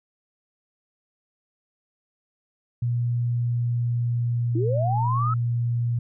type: tone with pitch glide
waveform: sine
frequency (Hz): 120 to 118.96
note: B2 to A#2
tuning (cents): -49 to +36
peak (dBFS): -21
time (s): 2.82-5.99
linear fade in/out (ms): 5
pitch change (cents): -15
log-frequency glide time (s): 3.19-4.9
type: linear sweep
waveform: sine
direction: up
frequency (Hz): 303.7 to 1318.5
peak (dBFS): -24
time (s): 4.55-5.34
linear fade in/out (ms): 5
effects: none